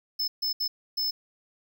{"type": "tone bursts at uneven times", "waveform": "square", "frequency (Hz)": 5240, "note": "E8", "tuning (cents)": -11, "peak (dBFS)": -26, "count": 4, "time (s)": [[0.19, 0.28], [0.42, 0.53], [0.6, 0.68], [0.97, 1.11]], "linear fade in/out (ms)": 10, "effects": []}